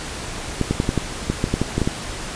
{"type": "clicks", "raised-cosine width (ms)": 3, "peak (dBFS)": -5, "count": 12, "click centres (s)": [0.613, 0.71, 0.801, 0.891, 0.977, 1.3, 1.441, 1.54, 1.616, 1.78, 1.817, 1.875], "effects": ["pink hiss -30 dBFS RMS until 2.35 s", "resampled to 22050 Hz"]}